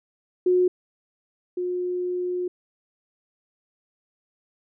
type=tone pair in turn; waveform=sine; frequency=362.8 / 359.5 Hz; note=F#4 / F#4; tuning=-34 / -50 cents; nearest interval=unison; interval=16 cents; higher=first; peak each=-16 / -24 dBFS; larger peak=first; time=0.46-0.68 / 1.57-2.48 s; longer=second; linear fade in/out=5 ms; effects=none